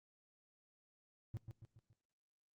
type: tone with echo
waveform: triangle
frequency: 110.8 Hz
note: A2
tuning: 13 cents sharp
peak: -38 dBFS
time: 1.34-1.37 s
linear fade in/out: 0 ms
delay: 140 ms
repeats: 4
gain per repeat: -6 dB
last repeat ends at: 1.93 s
effects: noise-tail reverb RT60 0.7 s tail -23 dB re dry + Opus 32 kbps